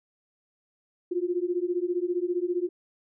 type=beating tone pair; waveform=sine; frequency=346.8 / 361.8 Hz; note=F4 / F#4; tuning=-12 / -39 cents; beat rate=15 Hz; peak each=-28 dBFS; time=1.11-2.69 s; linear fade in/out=10 ms; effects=none